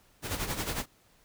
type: noise with tremolo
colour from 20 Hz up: pink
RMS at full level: -31 dBFS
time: 0.22-0.86 s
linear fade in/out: 50 ms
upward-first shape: sine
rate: 11 Hz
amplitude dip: 65%
effects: pink hiss -64 dBFS RMS until 1.24 s